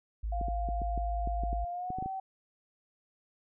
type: tone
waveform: sine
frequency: 54 Hz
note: A1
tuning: 32 cents flat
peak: -31 dBFS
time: 0.23-1.65 s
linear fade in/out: 10 ms
type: tone with pitch glide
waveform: sine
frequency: 698.5 to 766.1 Hz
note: F5 to G5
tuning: 0 to -40 cents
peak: -34 dBFS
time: 0.32-2.2 s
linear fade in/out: 5 ms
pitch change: +160 cents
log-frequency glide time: 1.7-2.06 s
type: clicks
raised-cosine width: 3 ms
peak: -26 dBFS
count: 12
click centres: 0.413 / 0.484 / 0.688 / 0.818 / 0.977 / 1.274 / 1.436 / 1.53 / 1.904 / 1.986 / 2.025 / 2.06 s
effects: none